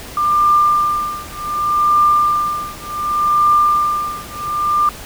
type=tone with tremolo; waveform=sine; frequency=1194 Hz; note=D6; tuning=28 cents sharp; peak=-8 dBFS; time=0.17-4.89 s; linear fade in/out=2 ms; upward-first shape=triangle; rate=0.67 Hz; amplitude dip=100%; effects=pink hiss -33 dBFS RMS until 5.05 s